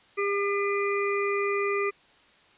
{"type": "harmonic tone", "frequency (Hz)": 402.1, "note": "G4", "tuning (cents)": 44, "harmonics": [1, 3, 5, 6], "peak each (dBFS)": [-26, -31, -33, -34], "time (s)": [0.17, 1.91], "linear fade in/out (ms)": 20, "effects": ["white hiss -58 dBFS RMS until 2.57 s", "resampled to 8000 Hz"]}